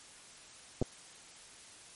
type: clicks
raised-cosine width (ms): 2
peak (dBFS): -18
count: 2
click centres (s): 0.816 / 0.824
effects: white hiss -54 dBFS RMS until 1.95 s + MP3 48 kbps